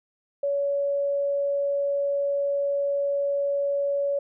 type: tone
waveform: sine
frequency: 564 Hz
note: C#5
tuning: 30 cents sharp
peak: -22 dBFS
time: 0.43-4.19 s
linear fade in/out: 5 ms
effects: none